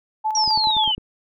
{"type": "tone with tremolo", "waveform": "sine", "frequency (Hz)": 867, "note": "A5", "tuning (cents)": -26, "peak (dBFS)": -18, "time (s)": [0.24, 0.92], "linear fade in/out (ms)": 20, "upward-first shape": "square", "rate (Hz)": 7.5, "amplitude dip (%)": 45}
{"type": "exponential sweep", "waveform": "sine", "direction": "down", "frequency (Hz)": [5760, 2900], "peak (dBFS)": -18, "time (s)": [0.35, 0.95], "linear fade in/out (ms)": 2}
{"type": "clicks", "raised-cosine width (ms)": 3, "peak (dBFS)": -23, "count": 6, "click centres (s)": [0.477, 0.576, 0.672, 0.767, 0.877, 0.98]}
{"effects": []}